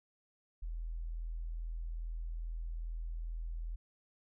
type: tone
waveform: sine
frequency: 41.2 Hz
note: E1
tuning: in tune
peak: -37 dBFS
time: 0.62-3.76 s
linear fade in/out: 10 ms
effects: none